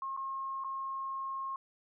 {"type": "tone with dropouts", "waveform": "sine", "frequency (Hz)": 1076, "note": "C6", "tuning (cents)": 48, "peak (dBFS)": -35, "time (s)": [0.02, 1.56], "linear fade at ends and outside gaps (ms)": 2, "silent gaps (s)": [[0.166, 0.173], [0.639, 0.645]], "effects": []}